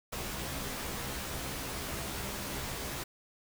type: noise with comb filter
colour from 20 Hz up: pink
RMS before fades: -38 dBFS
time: 0.12-3.04 s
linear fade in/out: 10 ms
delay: 15 ms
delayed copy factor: +0.65
effects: none